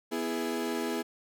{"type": "chord", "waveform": "35% pulse", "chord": "E major", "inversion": "second", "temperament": "equal", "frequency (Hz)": [246.9, 329.6, 415.3], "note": ["B3", "E4", "G#4"], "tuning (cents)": [0, 0, 0], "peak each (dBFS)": -33, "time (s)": [0.11, 1.03], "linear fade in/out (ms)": 20, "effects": []}